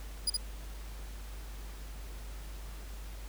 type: tone with echo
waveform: 30% pulse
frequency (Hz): 4906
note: D#8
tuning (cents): -25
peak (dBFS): -24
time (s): 0.27-0.3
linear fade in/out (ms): 5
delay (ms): 69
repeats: 1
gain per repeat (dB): -2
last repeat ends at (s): 0.369
effects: added 50 Hz sine -41 dBFS peak until 3.28 s + pink hiss -52 dBFS RMS until 3.28 s